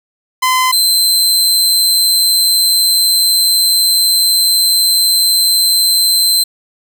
sawtooth tone pair in turn, 1024 / 4096 Hz, C6 / C8, -38 / -38 cents, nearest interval 2 octaves, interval 2400 cents, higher second, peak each -6 dBFS, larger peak neither, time 0.42-0.72 / 0.72-6.44 s, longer second, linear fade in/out 10 ms, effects none

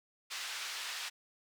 white band-pass noise, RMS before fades -41 dBFS, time 0.3-1.1 s, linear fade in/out 20 ms, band 1200 to 4500 Hz, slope 12 dB/octave, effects none

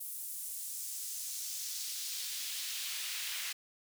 pink noise with high-pass filter sweep, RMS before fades -40 dBFS, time 0-3.53 s, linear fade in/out 10 ms, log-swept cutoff 11000 to 2300 Hz, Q 1.2, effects none

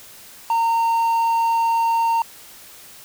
triangle tone, 918 Hz, A#5, 27 cents flat, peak -14 dBFS, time 0.5-2.22 s, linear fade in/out 2 ms, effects white hiss -43 dBFS RMS until 3.04 s

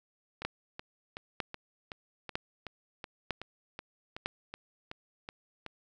two click trains, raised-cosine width 0.3 ms, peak -24 / -16 dBFS, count 15 / 5, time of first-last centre 0.42-5.663 / 0.45-4.26 s, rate 2.67 / 1.05 Hz, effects none

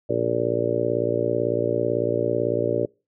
harmonic tone, 58 Hz, A#1, 8 cents flat, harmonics 2 / 3 / 4 / 5 / 6 / 7 / 8 / 9 / 10, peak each -31 / -38 / -35 / -31 / -28 / -27 / -26 / -35 / -26 dBFS, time 0.09-2.86 s, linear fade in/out 10 ms, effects noise-tail reverb RT60 0.3 s tail -26 dB re dry

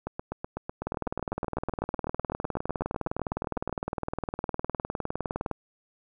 two click trains, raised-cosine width 1 ms, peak -15 / -18 dBFS, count 92 / 30, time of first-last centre 0.87-5.513 / 0.07-3.695 s, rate 19.6 / 8 Hz, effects none

